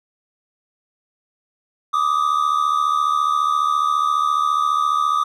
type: tone pair together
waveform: triangle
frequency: 1173 / 1247.6 Hz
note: D6 / D#6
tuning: -2 / +4 cents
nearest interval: minor second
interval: 106 cents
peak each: -17 dBFS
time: 1.93-5.24 s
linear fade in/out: 10 ms
effects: none